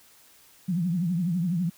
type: tone with vibrato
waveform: sine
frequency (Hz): 174.61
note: F3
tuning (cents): 0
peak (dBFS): -23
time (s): 0.68-1.7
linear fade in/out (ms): 10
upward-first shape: triangle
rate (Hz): 12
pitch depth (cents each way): 170
effects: white hiss -56 dBFS RMS until 1.77 s